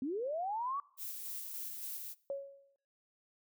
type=linear sweep; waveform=sine; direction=up; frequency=245.6 to 1159 Hz; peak=-34 dBFS; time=0.02-0.8 s; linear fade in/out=2 ms
type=noise with tremolo; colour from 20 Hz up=violet; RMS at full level=-42 dBFS; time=0.97-2.15 s; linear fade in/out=50 ms; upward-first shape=square; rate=3.5 Hz; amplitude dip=25%
type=tone with exponential decay; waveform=sine; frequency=554.4 Hz; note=C#5; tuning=in tune; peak=-33 dBFS; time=2.3-2.76 s; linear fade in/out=1 ms; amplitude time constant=100 ms
effects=noise-tail reverb RT60 0.7 s tail -23 dB re dry